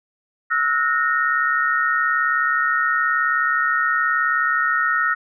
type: tone cluster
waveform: sine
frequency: 1307 / 1446 / 1847 Hz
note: E6 / F#6 / A#6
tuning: -15 / -40 / -16 cents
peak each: -21 dBFS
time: 0.5-5.15 s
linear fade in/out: 20 ms
effects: none